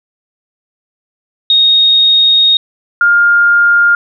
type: tone pair in turn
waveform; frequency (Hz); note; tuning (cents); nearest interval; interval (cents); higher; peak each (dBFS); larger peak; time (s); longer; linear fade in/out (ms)
sine; 3729 / 1408.5; A#7 / F6; 0 / +14; octave + perfect fourth; 1686; first; -5; neither; 1.5-2.57 / 3.01-3.95; first; 2
effects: none